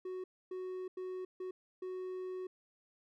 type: tone bursts at uneven times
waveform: triangle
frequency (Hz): 370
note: F#4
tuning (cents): 0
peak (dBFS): -37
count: 5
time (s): 0.05-0.24 / 0.51-0.88 / 0.97-1.25 / 1.4-1.51 / 1.82-2.47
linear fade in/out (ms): 5
effects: none